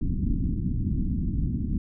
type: low-pass noise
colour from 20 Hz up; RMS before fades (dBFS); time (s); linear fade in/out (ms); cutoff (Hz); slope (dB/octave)
pink; -26; 0.01-1.78; 5; 290; 48
effects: none

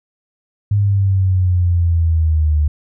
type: exponential sweep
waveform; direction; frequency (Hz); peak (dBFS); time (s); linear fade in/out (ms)
sine; down; 103.3 to 74.2; -11; 0.71-2.68; 5
effects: none

